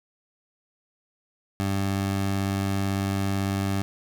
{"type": "tone", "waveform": "20% pulse", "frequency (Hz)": 98, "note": "G2", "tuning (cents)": 0, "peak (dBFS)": -19, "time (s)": [1.6, 3.82], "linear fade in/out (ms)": 0, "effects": []}